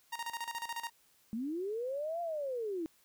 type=tone with tremolo; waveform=sawtooth; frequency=932.3 Hz; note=A#5; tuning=in tune; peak=-32 dBFS; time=0.12-0.9 s; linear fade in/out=10 ms; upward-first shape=square; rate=14 Hz; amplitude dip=75%
type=linear two-way sweep; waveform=sine; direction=up then down; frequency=210.6 to 698.5 to 311.1 Hz; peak=-34 dBFS; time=1.33-2.86 s; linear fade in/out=0 ms; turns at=2.21 s
effects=white hiss -68 dBFS RMS until 3.04 s